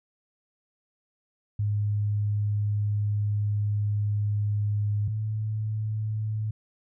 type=tone pair in turn; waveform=sine; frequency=103.83 / 107.99 Hz; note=G#2 / A2; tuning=0 / -32 cents; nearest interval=minor second; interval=68 cents; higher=second; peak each=-23 / -26 dBFS; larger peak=first; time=1.59-5.08 / 5.08-6.51 s; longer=first; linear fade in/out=5 ms; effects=none